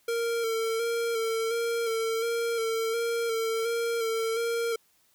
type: tone with vibrato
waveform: square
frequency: 457.8 Hz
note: A#4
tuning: 31 cents flat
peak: -27 dBFS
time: 0.08-4.76 s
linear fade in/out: 5 ms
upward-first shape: square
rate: 1.4 Hz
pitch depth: 26 cents each way
effects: white hiss -66 dBFS RMS until 5.14 s